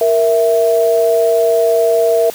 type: tone pair together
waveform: sine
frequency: 466.2 / 659.3 Hz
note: A#4 / E5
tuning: 0 / 0 cents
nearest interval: tritone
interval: 600 cents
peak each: -12 dBFS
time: 0.01-2.3 s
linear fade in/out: 2 ms
effects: white hiss -32 dBFS RMS until 2.34 s